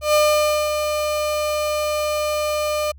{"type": "tone with ADSR envelope", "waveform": "35% pulse", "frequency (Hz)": 602, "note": "D5", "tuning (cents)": 43, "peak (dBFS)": -11, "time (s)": [0.01, 2.92], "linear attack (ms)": 130, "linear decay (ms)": 550, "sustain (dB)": -7, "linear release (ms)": 11, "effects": ["added 70 Hz sine -40 dBFS peak until 2.98 s"]}